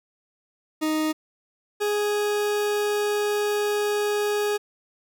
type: tone pair in turn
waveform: 40% pulse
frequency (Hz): 311.1 / 415.3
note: D#4 / G#4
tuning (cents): 0 / 0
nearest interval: perfect fourth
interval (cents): 500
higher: second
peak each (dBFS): -21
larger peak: neither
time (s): 0.81-1.13 / 1.8-4.58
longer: second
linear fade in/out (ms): 20
effects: none